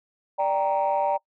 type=chord; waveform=sine; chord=G minor; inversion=second; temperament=equal; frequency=587.3 / 784 / 932.3 Hz; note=D5 / G5 / Bb5; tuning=0 / 0 / 0 cents; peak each=-24 dBFS; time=0.38-1.18 s; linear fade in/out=20 ms; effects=noise-tail reverb RT60 0.1 s tail -24 dB re dry + tanh soft clip ceiling -15 dBFS